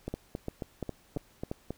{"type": "two click trains", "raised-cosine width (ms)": 2, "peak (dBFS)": [-21, -20], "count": [7, 5], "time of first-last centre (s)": [[0.08, 1.706], [0.14, 1.515]], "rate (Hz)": [3.69, 2.91], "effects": ["pink hiss -62 dBFS RMS until 1.77 s"]}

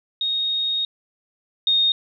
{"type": "tone pair in turn", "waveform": "sine", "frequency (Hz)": [3729, 3701], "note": ["A#7", "A#7"], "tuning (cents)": [0, -13], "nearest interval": "unison", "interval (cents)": 13, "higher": "first", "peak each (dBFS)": [-20, -15], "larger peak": "second", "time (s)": [[0.21, 0.85], [1.67, 1.92]], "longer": "first", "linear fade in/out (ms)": 2, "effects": []}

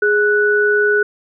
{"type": "tone pair together", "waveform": "sine", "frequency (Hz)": [415.3, 1480], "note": ["G#4", "F#6"], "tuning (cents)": [0, 0], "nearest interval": "octave + minor seventh", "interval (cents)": 2200, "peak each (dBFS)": -14, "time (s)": [0.02, 1.03], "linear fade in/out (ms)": 5, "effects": []}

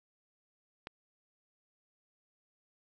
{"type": "click", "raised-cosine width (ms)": 0.3, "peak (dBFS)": -25, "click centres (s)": 0.871, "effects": []}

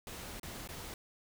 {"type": "noise with dropouts", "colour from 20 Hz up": "pink", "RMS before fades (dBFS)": -45, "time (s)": [0.07, 0.94], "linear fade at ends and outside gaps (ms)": 1, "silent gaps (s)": [[0.397, 0.431], [0.675, 0.689]], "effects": []}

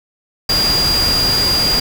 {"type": "tone in noise", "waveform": "sine", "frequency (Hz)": 4815, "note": "D8", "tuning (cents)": 42, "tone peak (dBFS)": -13, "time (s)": [0.49, 1.8], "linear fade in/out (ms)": 5, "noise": "pink", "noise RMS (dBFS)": -20, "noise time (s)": [0.49, 1.8], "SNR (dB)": 4, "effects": []}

